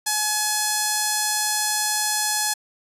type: tone with notch filter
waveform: 5% pulse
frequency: 849 Hz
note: G#5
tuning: 38 cents sharp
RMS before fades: -23 dBFS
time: 0.06-2.54 s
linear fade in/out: 10 ms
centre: 2800 Hz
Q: 1.6
effects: resampled to 32000 Hz